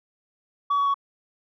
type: tone with pitch steps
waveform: sine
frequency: 1136 / 1126.9 / 1117.8 Hz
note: C#6 / C#6 / C#6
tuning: +42 / +28 / +14 cents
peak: -17 dBFS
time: 0.7-0.943 s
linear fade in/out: 10 ms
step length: 81 ms
effects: tanh soft clip ceiling -18 dBFS